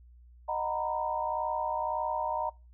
sine chord, B major seventh, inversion first, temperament just, 617.4 / 740.8 / 926 / 987.8 Hz, D#5 / F#5 / A#5 / B5, -14 / +2 / -12 / 0 cents, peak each -35 / -37 / -32 / -37 dBFS, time 0.48-2.5 s, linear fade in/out 10 ms, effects noise-tail reverb RT60 0.3 s tail -25 dB re dry + added 60 Hz sine -52 dBFS peak until 2.73 s

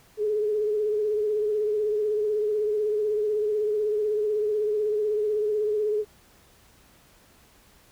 sine tone with vibrato, 423.2 Hz, G#4, 33 cents sharp, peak -22 dBFS, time 0.17-6.05 s, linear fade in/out 50 ms, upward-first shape sine, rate 16 Hz, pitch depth 41 cents each way, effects pink hiss -57 dBFS RMS until 7.91 s

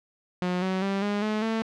sawtooth tone with pitch steps, 180 / 187.97 / 196.29 / 205 / 214.1 / 223.5 Hz, F#3 / F#3 / G3 / G#3 / A3 / A3, -47 / +28 / +3 / -22 / -47 / +27 cents, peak -21 dBFS, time 0.42-1.62 s, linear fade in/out 0 ms, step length 200 ms, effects low-pass 4000 Hz 12 dB/octave

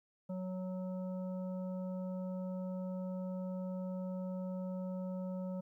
harmonic tone, 185 Hz, F#3, in tune, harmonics 1 / 3 / 5 / 7, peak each -38 / -44 / -56 / -61 dBFS, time 0.29-5.61 s, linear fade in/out 10 ms, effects 13-bit

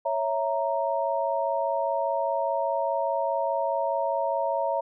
sine chord, A# diminished, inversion first, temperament equal, 554.4 / 659.3 / 932.3 Hz, C#5 / E5 / A#5, 0 / 0 / 0 cents, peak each -28 dBFS, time 0.05-4.81 s, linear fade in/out 10 ms, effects none

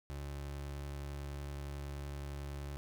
30% pulse tone, 70.8 Hz, C#2, 37 cents sharp, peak -38 dBFS, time 0.1-2.77 s, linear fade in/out 0 ms, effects 13-bit

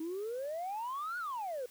sine exponential two-way sweep, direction up then down, 311.1 to 1480 to 476.4 Hz, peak -34 dBFS, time 0-1.66 s, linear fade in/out 5 ms, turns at 1.18 s, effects tanh soft clip ceiling -33 dBFS + white hiss -59 dBFS RMS until 1.7 s

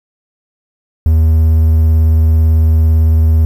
triangle tone with vibrato, 79.7 Hz, D#2, 42 cents sharp, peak -4 dBFS, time 1.06-3.45 s, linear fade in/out 0 ms, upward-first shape sine, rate 18 Hz, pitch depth 17 cents each way, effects 7-bit

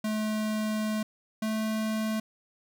square tone pair in turn, 215.4 / 218.2 Hz, A3 / A3, -37 / -14 cents, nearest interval unison, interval 23 cents, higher second, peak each -28 dBFS, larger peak neither, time 0.04-1.03 / 1.42-2.2 s, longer first, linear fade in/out 5 ms, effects none

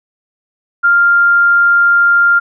sine tone, 1396.9 Hz, F6, in tune, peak -6 dBFS, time 0.83-2.4 s, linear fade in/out 20 ms, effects none

